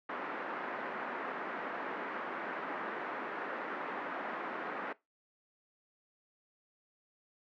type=band-pass noise; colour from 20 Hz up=white; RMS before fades=-40 dBFS; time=0.09-4.93 s; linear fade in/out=5 ms; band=230 to 1700 Hz; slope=24 dB/octave; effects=noise-tail reverb RT60 0.2 s tail -20 dB re dry